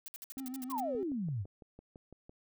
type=noise bursts; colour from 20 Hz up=blue; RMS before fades=-45 dBFS; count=10; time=0.06-0.801 s; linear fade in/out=0 ms; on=21 ms; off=59 ms
type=tone with vibrato; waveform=triangle; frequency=260 Hz; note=C4; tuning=11 cents flat; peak=-37 dBFS; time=0.37-1.03 s; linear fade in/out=0 ms; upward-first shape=sine; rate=6.5 Hz; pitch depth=62 cents each way
type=exponential sweep; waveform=sine; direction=down; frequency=1169 to 86 Hz; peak=-33 dBFS; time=0.69-1.46 s; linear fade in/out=50 ms
type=click train; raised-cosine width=2 ms; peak=-38 dBFS; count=9; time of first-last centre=0.95-2.295 s; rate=5.95 Hz
effects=none